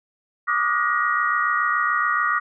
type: tone cluster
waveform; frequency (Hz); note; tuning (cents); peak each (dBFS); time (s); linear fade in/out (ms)
sine; 1164 / 1231 / 1439 / 1892; D6 / D#6 / F#6 / A#6; -16 / -19 / -49 / +25; -24; 0.47-2.4; 20
effects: none